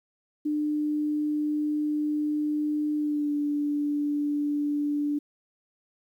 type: tone with pitch glide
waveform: sine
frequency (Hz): 299.7 to 292.3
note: D4 to D4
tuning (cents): +35 to -8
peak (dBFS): -24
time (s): 0.45-5.19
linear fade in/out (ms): 10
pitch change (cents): -43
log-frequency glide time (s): 2.98-3.32
effects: 10-bit